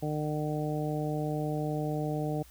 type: harmonic tone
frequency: 151.3 Hz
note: D#3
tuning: 48 cents flat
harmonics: 1 / 2 / 3 / 4 / 5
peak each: -32 / -35 / -37 / -38 / -39 dBFS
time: 0.02-2.43 s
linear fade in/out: 10 ms
effects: added 60 Hz sine -54 dBFS peak until 2.5 s + white hiss -58 dBFS RMS until 2.5 s